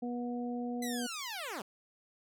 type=harmonic tone; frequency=242.5 Hz; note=B3; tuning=31 cents flat; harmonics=1 / 2 / 3; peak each=-35 / -42 / -44 dBFS; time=0.02-1.07 s; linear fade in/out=10 ms
type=linear sweep; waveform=10% pulse; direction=down; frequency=2034 to 174.61 Hz; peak=-30 dBFS; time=0.82-1.62 s; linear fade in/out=5 ms
effects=none